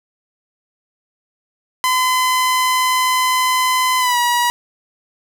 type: tone with pitch glide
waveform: sawtooth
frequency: 1019 to 963.5 Hz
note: C6 to B5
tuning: -46 to -43 cents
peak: -10 dBFS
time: 1.84-4.5 s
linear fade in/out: 0 ms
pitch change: -97 cents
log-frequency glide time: 3.99-4.18 s
effects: none